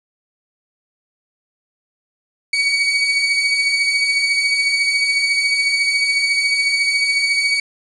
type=beating tone pair; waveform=30% pulse; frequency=2242 / 2256 Hz; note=C#7 / C#7; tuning=+19 / +30 cents; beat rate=14 Hz; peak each=-21 / -13 dBFS; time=2.53-7.6 s; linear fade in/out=5 ms; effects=resampled to 22050 Hz + 7-bit